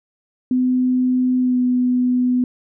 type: tone with pitch glide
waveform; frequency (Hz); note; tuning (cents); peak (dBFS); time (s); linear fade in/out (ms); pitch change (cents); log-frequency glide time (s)
sine; 253.3 to 249.5; B3 to B3; +44 to +18; -14; 0.51-2.44; 2; -26; 1.4-1.58
effects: none